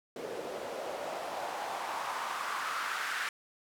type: noise with band-pass filter sweep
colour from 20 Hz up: white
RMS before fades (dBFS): -37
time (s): 0.16-3.29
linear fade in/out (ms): 2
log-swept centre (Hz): 430 to 1600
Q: 2.8
effects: none